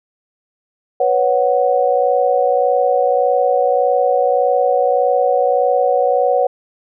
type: chord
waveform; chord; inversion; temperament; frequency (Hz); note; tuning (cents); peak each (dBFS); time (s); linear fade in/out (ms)
sine; B suspended second; none; just; 493.9 / 555.6 / 740.8; B4 / C#5 / F#5; 0 / +4 / +2; -16; 1-6.47; 5
effects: none